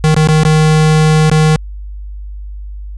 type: tone with dropouts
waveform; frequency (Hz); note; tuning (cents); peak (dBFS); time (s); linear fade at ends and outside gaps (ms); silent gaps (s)
square; 155.56; D#3; 0; -7; 0.04-1.56; 0; 0.144-0.165 / 0.273-0.287 / 0.434-0.451 / 1.297-1.315
effects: added 50 Hz sine -23 dBFS peak until 2.97 s + resampled to 22050 Hz